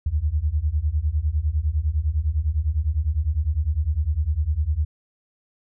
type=beating tone pair; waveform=sine; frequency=70.9 / 80.8 Hz; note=C#2 / E2; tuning=+40 / -34 cents; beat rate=9.9 Hz; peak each=-23 / -22 dBFS; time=0.06-4.85 s; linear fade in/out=5 ms; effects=none